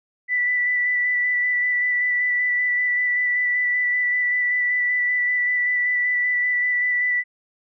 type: tone with vibrato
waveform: sine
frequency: 1975.5 Hz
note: B6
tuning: in tune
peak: -18 dBFS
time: 0.28-7.24 s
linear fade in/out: 50 ms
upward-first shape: square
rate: 5.2 Hz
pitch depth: 11 cents each way
effects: none